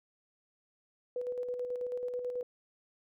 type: tone with tremolo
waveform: sine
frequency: 493.9 Hz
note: B4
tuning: in tune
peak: -32 dBFS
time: 1.16-2.43 s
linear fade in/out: 2 ms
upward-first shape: square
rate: 9.2 Hz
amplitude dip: 40%
effects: none